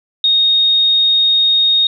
sine tone, 3720 Hz, A#7, 4 cents flat, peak -9 dBFS, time 0.24-1.87 s, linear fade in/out 2 ms, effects none

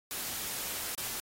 white noise with dropouts, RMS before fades -37 dBFS, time 0.11-1.2 s, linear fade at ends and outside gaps 0 ms, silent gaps 0.95-0.978 s, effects AAC 48 kbps

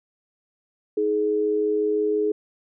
sine tone pair together, 316 / 421.8 Hz, D#4 / G#4, +27 / +27 cents, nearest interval perfect fourth, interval 500 cents, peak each -27 / -20 dBFS, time 0.97-2.32 s, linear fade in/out 5 ms, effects none

